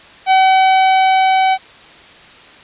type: tone with level ramp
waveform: 45% pulse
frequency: 760 Hz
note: F#5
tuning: 46 cents sharp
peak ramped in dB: -7 to -10 dBFS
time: 0.26-1.58 s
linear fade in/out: 50 ms
effects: white hiss -40 dBFS RMS until 2.63 s + resampled to 8000 Hz

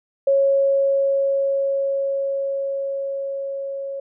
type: tone with level ramp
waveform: sine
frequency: 550 Hz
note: C#5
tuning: 14 cents flat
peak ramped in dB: -13 to -26 dBFS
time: 0.27-4 s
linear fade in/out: 5 ms
effects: none

